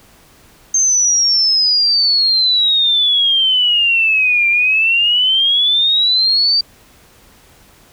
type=exponential two-way sweep; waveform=sine; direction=down then up; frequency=6370 to 2366 to 4672 Hz; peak=-10 dBFS; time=0.74-6.61 s; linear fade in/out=5 ms; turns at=4.48 s; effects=pink hiss -47 dBFS RMS until 7.92 s